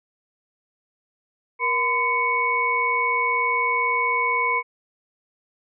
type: tone cluster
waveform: sine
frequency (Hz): 473.9 / 1016 / 2221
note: A#4 / B5 / C#7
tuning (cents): +28 / +49 / +3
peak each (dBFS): -30 / -22 / -22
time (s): 1.59-4.63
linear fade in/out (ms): 50
effects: none